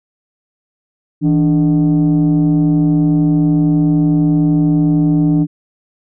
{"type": "tone pair together", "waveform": "sine", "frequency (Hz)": [162.85, 293.7], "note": ["E3", "D4"], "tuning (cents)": [-21, 0], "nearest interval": "minor seventh", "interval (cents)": 1021, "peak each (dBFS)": -10, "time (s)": [1.21, 5.47], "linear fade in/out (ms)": 50, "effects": ["tanh soft clip ceiling -6 dBFS"]}